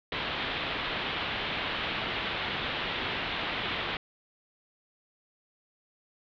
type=low-pass noise; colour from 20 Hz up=white; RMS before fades=-33 dBFS; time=0.12-3.97 s; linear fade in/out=2 ms; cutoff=3700 Hz; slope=48 dB/octave; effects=none